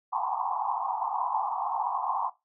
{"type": "band-pass noise", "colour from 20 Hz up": "pink", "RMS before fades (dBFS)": -30, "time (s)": [0.12, 2.3], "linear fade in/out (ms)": 10, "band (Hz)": [750, 1100], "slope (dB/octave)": 96, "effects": ["noise-tail reverb RT60 0.2 s tail -17 dB re dry"]}